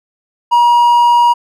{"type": "tone", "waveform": "triangle", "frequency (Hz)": 955, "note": "A#5", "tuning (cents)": 42, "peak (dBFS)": -4, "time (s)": [0.51, 1.34], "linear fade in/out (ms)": 20, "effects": []}